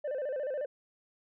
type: tone with vibrato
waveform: sine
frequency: 554.4 Hz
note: C#5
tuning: in tune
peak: -29 dBFS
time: 0.04-0.66 s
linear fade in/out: 10 ms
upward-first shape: square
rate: 14 Hz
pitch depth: 120 cents each way
effects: tanh soft clip ceiling -31 dBFS